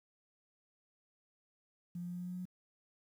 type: tone with pitch steps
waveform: sine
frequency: 174.61 / 175.62 / 176.64 / 177.66 / 178.69 / 179.73 / 180.77 / 181.81 Hz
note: F3 / F3 / F3 / F3 / F3 / F3 / F#3 / F#3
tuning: 0 / +10 / +20 / +30 / +40 / +50 / -40 / -30 cents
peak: -39 dBFS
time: 1.95-2.454 s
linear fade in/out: 5 ms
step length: 63 ms
effects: 11-bit